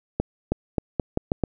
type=accelerating click train; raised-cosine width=2 ms; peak=-8 dBFS; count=7; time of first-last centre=0.2-1.437 s; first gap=320 ms; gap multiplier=0.82; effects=none